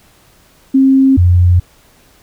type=tone pair in turn; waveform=sine; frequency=267.4 / 88.75 Hz; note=C4 / F2; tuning=+38 / +28 cents; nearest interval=octave + perfect fifth; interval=1910 cents; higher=first; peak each=-5 dBFS; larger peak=neither; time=0.74-1.17 / 1.17-1.6 s; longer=neither; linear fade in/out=10 ms; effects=pink hiss -48 dBFS RMS until 2.22 s